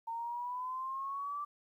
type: exponential sweep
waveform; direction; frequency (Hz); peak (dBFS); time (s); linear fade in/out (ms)
sine; up; 909 to 1174.7; -36; 0.07-1.45; 10
effects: 12-bit